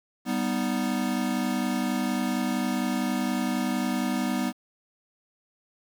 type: chord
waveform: square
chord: G augmented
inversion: none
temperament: equal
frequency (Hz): 196 / 246.9 / 311.1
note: G3 / B3 / D#4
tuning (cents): 0 / 0 / 0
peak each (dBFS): -31 / -28 / -33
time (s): 0.25-4.53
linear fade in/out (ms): 50
effects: 9-bit